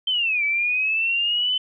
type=linear two-way sweep; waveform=sine; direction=down then up; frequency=3136 to 2287 to 3045 Hz; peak=-19 dBFS; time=0.07-1.58 s; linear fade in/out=5 ms; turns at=0.44 s; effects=none